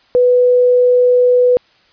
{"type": "tone", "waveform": "sine", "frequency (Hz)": 495.1, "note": "B4", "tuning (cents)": 4, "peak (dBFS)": -7, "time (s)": [0.15, 1.57], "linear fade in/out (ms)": 0, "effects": ["white hiss -52 dBFS RMS until 1.92 s", "resampled to 11025 Hz"]}